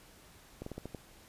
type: slowing click train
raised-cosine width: 2 ms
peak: -27 dBFS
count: 6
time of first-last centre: 0.62-0.947 s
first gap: 44 ms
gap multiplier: 1.2
effects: pink hiss -58 dBFS RMS until 1.28 s + resampled to 32000 Hz